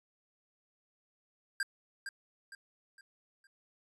square tone with echo, 1597 Hz, G6, 32 cents sharp, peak -31 dBFS, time 1.6-1.63 s, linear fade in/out 2 ms, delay 460 ms, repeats 4, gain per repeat -8 dB, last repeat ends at 3.47 s, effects resampled to 24000 Hz

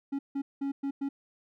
triangle tone bursts at uneven times, 277.2 Hz, C#4, in tune, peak -27 dBFS, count 5, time 0.12-0.19 / 0.35-0.42 / 0.61-0.72 / 0.83-0.91 / 1.01-1.09 s, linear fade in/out 10 ms, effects none

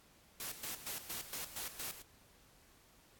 white noise with tremolo, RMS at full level -42 dBFS, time 0.4-2.02 s, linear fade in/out 2 ms, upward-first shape square, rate 4.3 Hz, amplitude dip 70%, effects pink hiss -65 dBFS RMS until 3.19 s + AAC 64 kbps

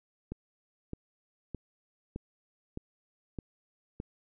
click train, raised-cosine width 3 ms, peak -24 dBFS, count 7, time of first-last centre 0.32-4.001 s, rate 1.63 Hz, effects none

